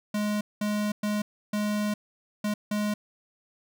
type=tone bursts at uneven times; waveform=square; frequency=209.1 Hz; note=G#3; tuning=12 cents sharp; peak=-26 dBFS; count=6; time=0.14-0.41 / 0.61-0.92 / 1.03-1.22 / 1.53-1.94 / 2.44-2.54 / 2.71-2.94 s; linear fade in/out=5 ms; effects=none